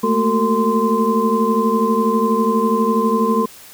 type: tone cluster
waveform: sine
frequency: 216.9 / 229.1 / 373.5 / 452.1 / 1037 Hz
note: A3 / A#3 / F#4 / A4 / C6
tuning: -25 / -30 / +16 / +47 / -16 cents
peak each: -19 / -20 / -26 / -19 / -19 dBFS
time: 0.03-3.46 s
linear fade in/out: 10 ms
effects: white hiss -41 dBFS RMS until 3.73 s